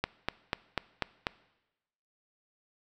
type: click train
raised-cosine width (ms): 0.3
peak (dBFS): -12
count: 6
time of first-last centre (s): 0.04-1.269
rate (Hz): 4.07
effects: noise-tail reverb RT60 1.0 s tail -20 dB re dry